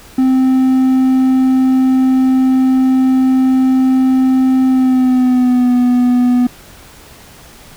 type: tone with pitch glide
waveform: triangle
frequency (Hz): 260.4 to 246.8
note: C4 to B3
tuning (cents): -8 to -1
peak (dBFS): -6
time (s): 0.18-6.47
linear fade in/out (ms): 5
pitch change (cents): -93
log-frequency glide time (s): 4.68-5.73
effects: pink hiss -39 dBFS RMS until 7.76 s